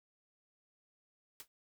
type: noise with exponential decay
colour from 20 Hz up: white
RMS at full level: -44 dBFS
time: 1.4-1.48 s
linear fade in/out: 0 ms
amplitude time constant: 16 ms
effects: none